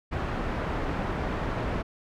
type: low-pass noise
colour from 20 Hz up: pink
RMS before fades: -30 dBFS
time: 0.11-1.83 s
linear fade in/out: 20 ms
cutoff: 1600 Hz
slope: 12 dB/octave
effects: none